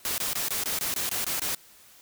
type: noise bursts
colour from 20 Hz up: white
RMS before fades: -29 dBFS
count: 10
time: 0.05-1.548 s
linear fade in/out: 0 ms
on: 130 ms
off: 22 ms
effects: white hiss -54 dBFS RMS until 2.01 s